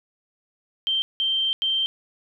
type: tone bursts at uneven times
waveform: sine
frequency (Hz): 3138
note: G7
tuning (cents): +1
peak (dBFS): -20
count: 3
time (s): 0.87-1.02 / 1.2-1.53 / 1.62-1.86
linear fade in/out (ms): 0
effects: 10-bit